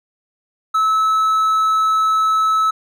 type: tone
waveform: triangle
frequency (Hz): 1300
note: E6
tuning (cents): -24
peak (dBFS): -11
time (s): 0.74-2.71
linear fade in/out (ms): 10
effects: none